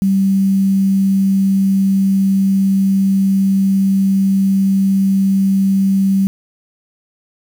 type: tone with quantisation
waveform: sine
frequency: 194.1 Hz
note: G3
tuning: 17 cents flat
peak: -10 dBFS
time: 0.02-6.27 s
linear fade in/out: 0 ms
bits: 6
effects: none